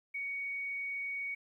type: tone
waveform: sine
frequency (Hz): 2238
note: C#7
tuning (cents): +16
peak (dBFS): -35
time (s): 0.14-1.35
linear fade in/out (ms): 10
effects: 12-bit